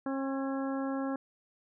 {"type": "harmonic tone with a mistuned harmonic", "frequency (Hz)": 270, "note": "C#4", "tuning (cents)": -45, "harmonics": [1, 2, 3, 4, 5, 6], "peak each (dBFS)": [-32, -38, -42, -44, -46, -48], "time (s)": [0.06, 1.16], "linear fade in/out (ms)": 2, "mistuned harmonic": 6, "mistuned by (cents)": 37, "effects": []}